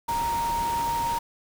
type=tone in noise; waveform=sine; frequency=932.3 Hz; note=A#5; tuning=in tune; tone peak=-24 dBFS; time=0.08-1.19 s; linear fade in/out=10 ms; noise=pink; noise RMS=-35 dBFS; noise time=0.08-1.19 s; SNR=+8 dB; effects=none